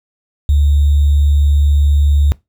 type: tone with sample-and-hold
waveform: sine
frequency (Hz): 72.3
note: D2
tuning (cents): -27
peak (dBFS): -8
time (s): 0.49-2.32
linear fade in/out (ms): 0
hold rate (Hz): 3675
effects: noise-tail reverb RT60 0.2 s tail -21 dB re dry